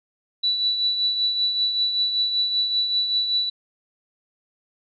sine tone with tremolo, 3951 Hz, B7, in tune, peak -17 dBFS, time 0.43-3.5 s, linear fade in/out 10 ms, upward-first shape triangle, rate 5.2 Hz, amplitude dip 55%, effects none

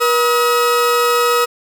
40% pulse tone pair together, 479.9 / 1273.4 Hz, B4 / D#6, -50 / +40 cents, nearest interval octave + perfect fourth, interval 1690 cents, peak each -14 dBFS, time 0-1.46 s, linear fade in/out 20 ms, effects none

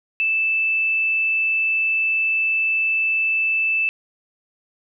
sine tone, 2637 Hz, E7, in tune, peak -17 dBFS, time 0.2-3.89 s, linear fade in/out 0 ms, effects none

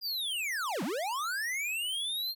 square linear two-way sweep, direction down then up, 4908 to 163.1 to 4269 Hz, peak -32 dBFS, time 0.01-2.35 s, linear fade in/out 50 ms, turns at 0.83 s, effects none

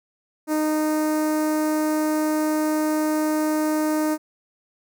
sawtooth tone with notch filter, 308 Hz, D#4, 17 cents flat, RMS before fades -22 dBFS, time 0.47-4.18 s, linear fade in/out 50 ms, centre 3200 Hz, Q 0.51, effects none

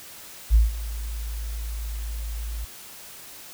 sine tone with ADSR envelope, 55 Hz, A1, in tune, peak -10 dBFS, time 0.5-2.65 s, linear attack 46 ms, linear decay 160 ms, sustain -18 dB, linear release 6 ms, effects tanh soft clip ceiling -7 dBFS + white hiss -43 dBFS RMS until 3.53 s

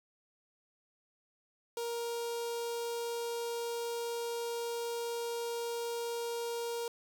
sawtooth tone with notch filter, 469 Hz, A#4, 11 cents sharp, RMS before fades -37 dBFS, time 1.77-6.88 s, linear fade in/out 2 ms, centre 1800 Hz, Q 1, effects none

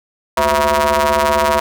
sawtooth ring-modulated tone, 148.5 Hz, D3, 20 cents sharp, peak -5 dBFS, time 0.37-1.6 s, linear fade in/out 5 ms, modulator 809 Hz, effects none

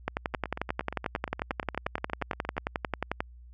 two click trains, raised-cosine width 0.5 ms, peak -13 / -20 dBFS, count 36 / 20, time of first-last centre 0.08-3.205 / 0.34-2.567 s, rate 11.2 / 8.53 Hz, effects added 60 Hz sine -47 dBFS peak until 3.53 s

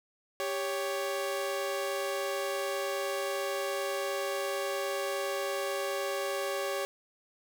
sawtooth tone pair together, 394.9 / 557.6 Hz, G4 / C#5, +13 / +10 cents, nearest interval tritone, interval 597 cents, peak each -31 / -29 dBFS, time 0.4-6.85 s, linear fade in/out 0 ms, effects none

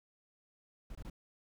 brown noise bursts, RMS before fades -45 dBFS, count 3, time 0.9-1.099 s, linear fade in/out 2 ms, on 51 ms, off 23 ms, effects none

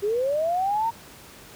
sine linear sweep, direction up, 392 to 932.3 Hz, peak -21 dBFS, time 0.02-0.91 s, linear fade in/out 20 ms, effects pink hiss -46 dBFS RMS until 1.55 s + high-pass 60 Hz 12 dB/octave

